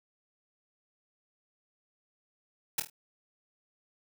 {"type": "noise with echo", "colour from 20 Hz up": "white", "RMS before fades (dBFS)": -28, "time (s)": [2.78, 2.8], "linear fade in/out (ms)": 5, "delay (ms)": 25, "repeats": 4, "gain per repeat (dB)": -7, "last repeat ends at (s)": 2.9, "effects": []}